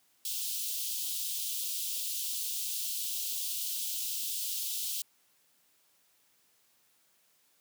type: high-pass noise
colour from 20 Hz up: white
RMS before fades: -35 dBFS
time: 0.25-5.02 s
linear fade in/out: 2 ms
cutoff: 2900 Hz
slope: 48 dB/octave
effects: white hiss -69 dBFS RMS until 7.6 s + high-pass 100 Hz 12 dB/octave